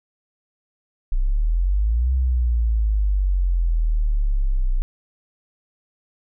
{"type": "exponential two-way sweep", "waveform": "sine", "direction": "up then down", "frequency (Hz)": [30.25, 65.41, 30.25], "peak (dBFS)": -16, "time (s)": [1.12, 4.82], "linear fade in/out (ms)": 0, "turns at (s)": 2.13, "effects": []}